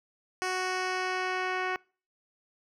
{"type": "tone with low-pass filter sweep", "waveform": "10% pulse", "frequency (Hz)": 370, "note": "F#4", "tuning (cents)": 0, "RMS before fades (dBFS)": -31, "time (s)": [0.42, 1.76], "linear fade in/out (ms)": 0, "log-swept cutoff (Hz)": [7500, 2600], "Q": 1, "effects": ["noise-tail reverb RT60 0.4 s tail -26 dB re dry"]}